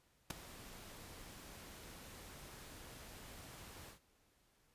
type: noise with ADSR envelope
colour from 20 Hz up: pink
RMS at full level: -36 dBFS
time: 0.3-4 s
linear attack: 6 ms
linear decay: 7 ms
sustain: -18 dB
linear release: 120 ms
effects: pink hiss -74 dBFS RMS until 4.74 s + resampled to 32000 Hz